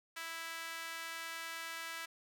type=tone with high-pass filter; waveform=sawtooth; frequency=329.5 Hz; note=E4; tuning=1 cent flat; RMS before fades=-44 dBFS; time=0.16-2.06 s; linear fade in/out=10 ms; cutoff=1600 Hz; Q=1.5; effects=none